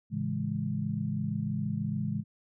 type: chord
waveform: sine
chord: A major seventh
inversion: none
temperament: equal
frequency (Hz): 110 / 138.59 / 164.81 / 207.7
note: A2 / C#3 / E3 / G#3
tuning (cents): 0 / 0 / 0 / 0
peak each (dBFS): -36 / -35 / -35 / -33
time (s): 0.1-2.24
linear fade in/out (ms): 50
effects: none